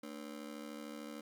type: ring-modulated tone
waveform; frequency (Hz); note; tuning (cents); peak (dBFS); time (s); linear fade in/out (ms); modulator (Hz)
30% pulse; 261.6; C4; 0; -39; 0.03-1.21; 5; 36.7
effects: none